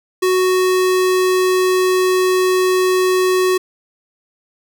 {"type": "tone", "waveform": "square", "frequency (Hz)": 370, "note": "F#4", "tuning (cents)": 0, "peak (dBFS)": -13, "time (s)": [0.22, 3.58], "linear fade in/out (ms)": 10, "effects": []}